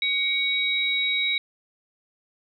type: tone pair together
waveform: sine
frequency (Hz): 2251 / 3825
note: C#7 / A#7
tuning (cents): +26 / +44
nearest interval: major sixth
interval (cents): 918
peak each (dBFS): -24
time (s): 0.02-1.38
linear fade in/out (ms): 2
effects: none